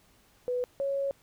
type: tone pair in turn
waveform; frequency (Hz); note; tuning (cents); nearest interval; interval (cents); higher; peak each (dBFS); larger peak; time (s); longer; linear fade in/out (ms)
sine; 495.2 / 553.2; B4 / C#5; +5 / -4; major second; 191; second; -27; neither; 0.48-0.64 / 0.8-1.11; second; 0
effects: pink hiss -63 dBFS RMS until 1.22 s